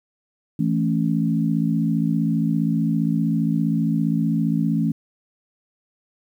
sine chord, A major, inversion second, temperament equal, 164.81 / 220 / 277.2 Hz, E3 / A3 / C#4, 0 / 0 / 0 cents, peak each -21 / -22 / -24 dBFS, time 0.59-4.92 s, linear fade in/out 5 ms, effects 9-bit

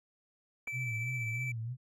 triangle tone with tremolo, 2321 Hz, D7, 21 cents flat, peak -33 dBFS, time 0.67-1.52 s, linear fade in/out 5 ms, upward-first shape triangle, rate 15 Hz, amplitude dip 30%
clicks, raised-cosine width 0.5 ms, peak -36 dBFS, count 2, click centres 0.674 / 0.678 s
sine tone with vibrato, 120 Hz, B2, 49 cents flat, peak -35 dBFS, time 0.72-1.77 s, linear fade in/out 50 ms, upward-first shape sine, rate 3.1 Hz, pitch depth 120 cents each way
effects none

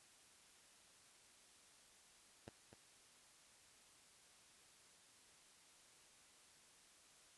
10% pulse tone with echo, 113 Hz, A2, 47 cents sharp, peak -40 dBFS, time 2.47-2.49 s, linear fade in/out 5 ms, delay 250 ms, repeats 1, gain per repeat -8 dB, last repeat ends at 2.74 s, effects white hiss -67 dBFS RMS until 7.37 s + resampled to 24000 Hz

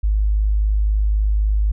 sine tone, 51.91 Hz, G#1, in tune, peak -14 dBFS, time 0.03-1.72 s, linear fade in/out 10 ms, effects none

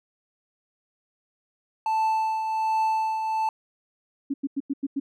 triangle tone with tremolo, 880 Hz, A5, in tune, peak -18 dBFS, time 1.86-3.49 s, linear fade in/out 2 ms, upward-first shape triangle, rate 1.3 Hz, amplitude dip 50%
sine tone bursts, 277.2 Hz, C#4, in tune, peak -23 dBFS, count 6, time 4.3-5 s, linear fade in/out 10 ms, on 40 ms, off 92 ms
effects none

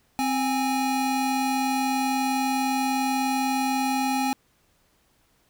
square tone pair together, 261.9 / 825.7 Hz, C4 / G#5, +2 / -10 cents, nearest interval octave + minor sixth, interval 1988 cents, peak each -26 dBFS, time 0.19-4.33 s, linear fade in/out 0 ms, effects pink hiss -65 dBFS RMS until 5.49 s

